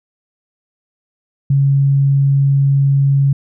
sine tone, 138.59 Hz, C#3, in tune, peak -9 dBFS, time 1.5-3.33 s, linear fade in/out 5 ms, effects none

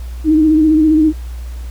sine tone with vibrato, 311.1 Hz, D#4, in tune, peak -7 dBFS, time 0.24-1.13 s, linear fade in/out 50 ms, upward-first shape sine, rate 15 Hz, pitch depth 45 cents each way, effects added 60 Hz sine -23 dBFS peak until 1.7 s + pink hiss -43 dBFS RMS until 1.7 s

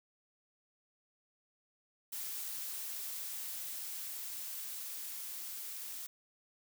blue noise with level ramp, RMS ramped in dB -41 to -44 dBFS, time 2.12-6.07 s, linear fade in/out 10 ms, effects none

